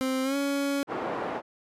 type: tone with pitch glide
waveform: 30% pulse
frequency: 261.6 to 280.4 Hz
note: C4 to C#4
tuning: 0 to +20 cents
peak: -23 dBFS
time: 0.01-0.83 s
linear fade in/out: 0 ms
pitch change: +120 cents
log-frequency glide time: 0.23-0.36 s
type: band-pass noise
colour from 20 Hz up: pink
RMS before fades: -32 dBFS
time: 0.87-1.42 s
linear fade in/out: 50 ms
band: 340 to 1100 Hz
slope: 12 dB/octave
effects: resampled to 32000 Hz